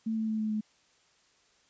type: tone with pitch steps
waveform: sine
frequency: 222.3 / 220.3 / 218.2 / 216.2 / 214.2 Hz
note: A3 / A3 / A3 / A3 / A3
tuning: +18 / +2 / -14 / -30 / -46 cents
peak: -28 dBFS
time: 0.06-0.61 s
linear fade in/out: 10 ms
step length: 110 ms
effects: white hiss -66 dBFS RMS until 1.69 s + resampled to 16000 Hz